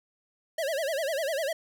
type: tone with vibrato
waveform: square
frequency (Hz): 597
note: D5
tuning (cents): +28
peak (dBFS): -28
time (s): 0.58-1.53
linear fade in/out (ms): 5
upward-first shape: sine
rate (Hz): 10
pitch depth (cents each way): 200
effects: none